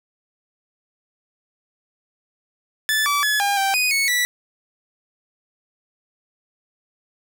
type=tone with pitch steps; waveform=sawtooth; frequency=1744 / 1153 / 1705 / 805 / 782 / 2488 / 2208 / 1959 Hz; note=A6 / D6 / G#6 / G5 / G5 / D#7 / C#7 / B6; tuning=-16 / -32 / +45 / +46 / -4 / -1 / -7 / -15 cents; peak=-14 dBFS; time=2.89-4.25 s; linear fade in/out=0 ms; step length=170 ms; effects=none